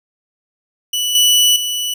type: tone with level steps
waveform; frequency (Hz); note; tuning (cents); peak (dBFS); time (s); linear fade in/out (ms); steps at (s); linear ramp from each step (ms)
sawtooth; 2960; F#7; 0; -13 / -6 / -15; 0.93-1.94; 5; 1.15 / 1.56; 2
effects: none